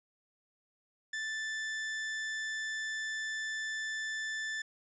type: tone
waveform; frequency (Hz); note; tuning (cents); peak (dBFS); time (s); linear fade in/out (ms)
40% pulse; 1760; A6; 0; -34; 1.13-4.62; 5
effects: resampled to 16000 Hz + 12-bit